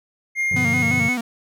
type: tone with pitch glide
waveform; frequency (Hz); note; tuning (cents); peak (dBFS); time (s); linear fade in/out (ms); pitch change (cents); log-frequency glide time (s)
triangle; 2123 to 2200; C7 to C#7; +25 to -14; -17; 0.35-1.17; 50; +61; 0.66-1.03
type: chord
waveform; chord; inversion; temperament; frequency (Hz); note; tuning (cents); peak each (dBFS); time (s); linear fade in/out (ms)
triangle; G dominant seventh; none; equal; 98 / 123.47 / 146.83 / 174.61; G2 / B2 / D3 / F3; 0 / 0 / 0 / 0; -26; 0.51-1.09; 10
type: tone with vibrato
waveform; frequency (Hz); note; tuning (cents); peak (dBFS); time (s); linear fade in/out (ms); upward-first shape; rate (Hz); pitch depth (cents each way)
45% pulse; 240.5; B3; -46; -23; 0.56-1.21; 5; square; 5.7; 69
effects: none